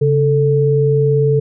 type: tone pair together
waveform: sine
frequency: 138.87 / 440.9 Hz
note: C#3 / A4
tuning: +3 / +4 cents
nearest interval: octave + minor sixth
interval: 2001 cents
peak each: -13 dBFS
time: 0.01-1.4 s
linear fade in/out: 10 ms
effects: none